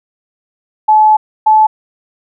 sine tone pair in turn, 860 / 865.5 Hz, A5 / A5, -40 / -29 cents, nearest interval unison, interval 11 cents, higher second, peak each -4 dBFS, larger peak neither, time 0.88-1.17 / 1.46-1.67 s, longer first, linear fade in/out 10 ms, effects none

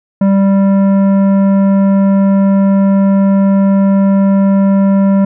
sine tone with tanh clipping, 196 Hz, G3, in tune, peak -8 dBFS, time 0.21-5.25 s, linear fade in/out 5 ms, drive 12 dB, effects none

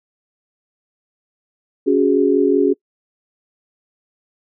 sine chord, C# suspended fourth, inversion none, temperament equal with one note detuned, 279.8 / 370 / 415.3 Hz, C#4 / F#4 / G#4, +16 / 0 / 0 cents, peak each -16 dBFS, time 1.86-2.74 s, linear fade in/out 20 ms, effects noise-tail reverb RT60 0.1 s tail -26 dB re dry

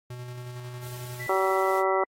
square tone with tremolo, 123.47 Hz, B2, in tune, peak -36 dBFS, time 0.1-1.27 s, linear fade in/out 5 ms, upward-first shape square, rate 11 Hz, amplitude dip 25%
white noise, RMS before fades -46 dBFS, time 0.8-1.84 s, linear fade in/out 50 ms
sine tone, 1982 Hz, B6, 6 cents sharp, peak -34 dBFS, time 1.19-2.05 s, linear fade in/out 20 ms
harmonic tone, 190.7 Hz, G3, 47 cents flat, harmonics 2 / 3 / 4 / 5 / 6 / 7, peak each -26 / -28 / -29 / -30 / -31 / -31 dBFS, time 1.29-2.04 s, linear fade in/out 5 ms
effects AAC 48 kbps

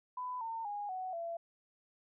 sine tone with pitch steps, 1000 / 906.5 / 821.7 / 744.8 / 675.2 Hz, B5 / A#5 / G#5 / F#5 / E5, +21 / -49 / -19 / +11 / +41 cents, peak -37 dBFS, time 0.17-1.37 s, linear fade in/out 5 ms, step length 240 ms, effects none

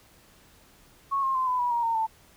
sine tone with pitch steps, 1101 / 1067.8 / 1035.6 / 1004.4 / 974.1 / 944.7 / 916.3 / 888.6 Hz, C#6 / C6 / C6 / B5 / B5 / A#5 / A#5 / A5, -12 / +35 / -18 / +29 / -24 / +23 / -30 / +17 cents, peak -23 dBFS, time 1.11-2.07 s, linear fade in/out 20 ms, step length 120 ms, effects pink hiss -57 dBFS RMS until 2.36 s

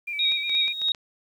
sine tone with vibrato, 2349 Hz, D7, in tune, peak -28 dBFS, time 0.07-0.73 s, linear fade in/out 10 ms, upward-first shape square, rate 8.3 Hz, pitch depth 33 cents each way
sine tone with tremolo, 3761 Hz, A#7, 15 cents sharp, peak -19 dBFS, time 0.19-0.92 s, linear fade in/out 2 ms, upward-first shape sine, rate 3.1 Hz, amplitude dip 75%
clicks, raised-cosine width 0.2 ms, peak -23 dBFS, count 7, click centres 0.32 / 0.496 / 0.55 / 0.68 / 0.817 / 0.885 / 0.948 s
effects 9-bit

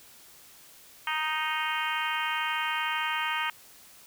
harmonic tone, 311.1 Hz, D#4, in tune, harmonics 3 / 4 / 5 / 6 / 7 / 8 / 9 / 10, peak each -33 / -34 / -35 / -36 / -36 / -37 / -38 / -38 dBFS, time 1.07-3.5 s, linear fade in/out 2 ms, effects white hiss -53 dBFS RMS until 4.06 s

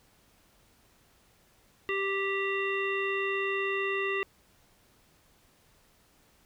harmonic tone with a mistuned harmonic, 392 Hz, G4, in tune, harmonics 1 / 3 / 5 / 7 / 9, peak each -31 / -36 / -33 / -35 / -47 dBFS, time 1.89-4.23 s, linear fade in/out 0 ms, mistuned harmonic 9, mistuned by +43 cents, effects pink hiss -64 dBFS RMS until 6.45 s

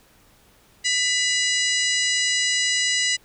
harmonic tone with a mistuned harmonic, 997 Hz, B5, 16 cents sharp, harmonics 2 / 3 / 4 / 5 / 6 / 7 / 8, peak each -24 / -26 / -27 / -28 / -29 / -29 / -30 dBFS, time 0.84-3.17 s, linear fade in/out 20 ms, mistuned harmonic 3, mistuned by -62 cents, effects pink hiss -56 dBFS RMS until 3.24 s

